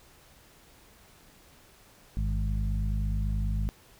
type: harmonic tone with a mistuned harmonic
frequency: 51.91 Hz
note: G#1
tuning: in tune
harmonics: 1 / 2 / 3 / 4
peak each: -27 / -33 / -37 / -39 dBFS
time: 2.17-3.69 s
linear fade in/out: 0 ms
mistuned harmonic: 2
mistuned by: -45 cents
effects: pink hiss -57 dBFS RMS until 3.99 s